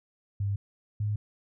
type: tone pair in turn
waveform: sine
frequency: 100 / 104.74 Hz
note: G2 / G#2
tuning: +35 / +15 cents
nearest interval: minor second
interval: 80 cents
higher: second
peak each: -26 dBFS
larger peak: neither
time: 0.4-0.56 / 1-1.16 s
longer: neither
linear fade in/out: 5 ms
effects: none